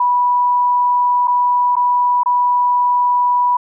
sine tone with dropouts, 981 Hz, B5, 12 cents flat, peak -11 dBFS, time 0-3.57 s, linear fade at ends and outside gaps 5 ms, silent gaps 1.274-1.279 / 1.756-1.765 / 2.234-2.259 s, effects none

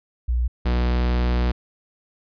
sine / 45% pulse tone pair in turn, 60.3 / 60.75 Hz, B1 / B1, -41 / -28 cents, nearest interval unison, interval 13 cents, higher second, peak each -18 dBFS, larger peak neither, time 0.28-0.48 / 0.65-1.52 s, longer second, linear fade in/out 10 ms, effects resampled to 11025 Hz

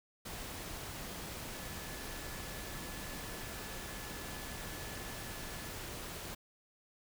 sine tone in noise, 1724 Hz, A6, 36 cents flat, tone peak -54 dBFS, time 1.53-5.72 s, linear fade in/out 10 ms, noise pink, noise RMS -44 dBFS, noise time 0.25-6.35 s, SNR -13 dB, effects none

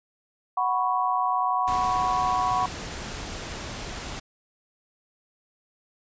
sine chord, F# suspended fourth, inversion none, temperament equal, 740 / 987.8 / 1108.7 Hz, F#5 / B5 / C#6, 0 / 0 / 0 cents, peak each -26 dBFS, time 0.57-2.66 s, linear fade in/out 5 ms
pink noise, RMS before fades -35 dBFS, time 1.67-4.2 s, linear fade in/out 10 ms
effects resampled to 16000 Hz

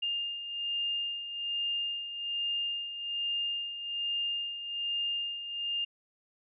sine beating tone pair, 2812 / 2813.2 Hz, F7 / F7, +11 / +12 cents, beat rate 1.2 Hz, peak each -39 / -32 dBFS, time 0.02-5.85 s, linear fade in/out 10 ms, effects none

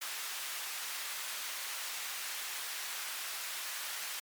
pink high-pass noise, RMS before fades -40 dBFS, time 0.01-4.2 s, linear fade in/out 10 ms, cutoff 1400 Hz, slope 12 dB/octave, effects MP3 96 kbps

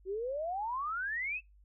sine exponential sweep, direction up, 365.1 to 2686 Hz, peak -33 dBFS, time 0.05-1.41 s, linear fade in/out 50 ms, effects noise-tail reverb RT60 0.2 s tail -25 dB re dry + added 50 Hz sine -58 dBFS peak until 1.64 s

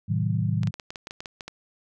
sine chord, A diminished seventh, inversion none, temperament just, 110 / 132 / 158.4 / 190.08 Hz, A2 / C3 / Eb3 / Gb3, 0 / +16 / +31 / +47 cents, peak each -25 / -31 / -27 / -30 dBFS, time 0.08-0.71 s, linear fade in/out 20 ms
clicks, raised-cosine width 0.2 ms, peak -19 dBFS, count 12, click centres 0.633 / 0.673 / 0.741 / 0.798 / 0.905 / 0.958 / 1.071 / 1.109 / 1.205 / 1.258 / 1.408 / 1.48 s
effects none

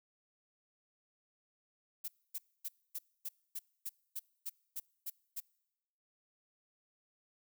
violet noise bursts, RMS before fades -40 dBFS, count 12, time 2.04-5.404 s, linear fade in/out 10 ms, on 42 ms, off 260 ms, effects noise-tail reverb RT60 1.0 s tail -26 dB re dry

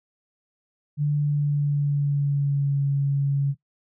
sine tone with pitch glide, 146.83 to 139.96 Hz, D3 to C#3, 0 to +17 cents, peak -19 dBFS, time 0.97-3.55 s, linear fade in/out 50 ms, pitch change -83 cents, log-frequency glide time 1.15-2.82 s, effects noise-tail reverb RT60 0.1 s tail -17 dB re dry

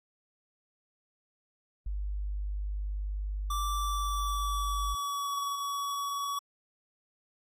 sine tone, 50.1 Hz, G1, 38 cents sharp, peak -31 dBFS, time 1.86-4.95 s, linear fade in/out 5 ms
square tone with pitch glide, 1170 to 1130.1 Hz, D6 to C#6, -7 to +33 cents, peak -32 dBFS, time 3.5-6.39 s, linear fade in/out 5 ms, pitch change -60 cents, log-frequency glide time 3.69-5.4 s
effects AAC 48 kbps

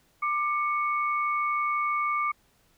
sine tone pair together, 1186.7 / 2217 Hz, D6 / C#7, +18 / 0 cents, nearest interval major seventh, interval 1082 cents, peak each -25 / -31 dBFS, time 0.22-2.32 s, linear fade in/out 10 ms, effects pink hiss -65 dBFS RMS until 2.77 s

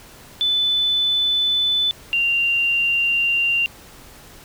sine tone pair in turn, 3500 / 2775 Hz, A7 / F7, -10 / -12 cents, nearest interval major third, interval 402 cents, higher first, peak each -16 dBFS, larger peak neither, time 0.41-1.91 / 2.13-3.66 s, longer second, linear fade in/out 0 ms, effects pink hiss -44 dBFS RMS until 4.44 s

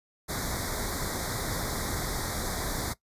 pink band-stop noise, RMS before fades -32 dBFS, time 0.28-2.94 s, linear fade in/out 20 ms, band 2200 to 3500 Hz, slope 96 dB/octave, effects noise-tail reverb RT60 0.1 s tail -18 dB re dry + resampled to 32000 Hz

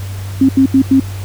sine tone bursts at uneven times, 267.5 Hz, C4, 38 cents sharp, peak -5 dBFS, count 4, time 0.41-0.49 / 0.57-0.66 / 0.74-0.82 / 0.91-1 s, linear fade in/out 5 ms, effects added 97 Hz sine -21 dBFS peak until 1.24 s + pink hiss -34 dBFS RMS until 1.24 s

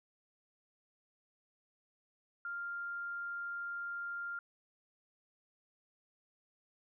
sine tone, 1396.9 Hz, F6, in tune, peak -38 dBFS, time 2.45-4.39 s, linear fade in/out 2 ms, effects none

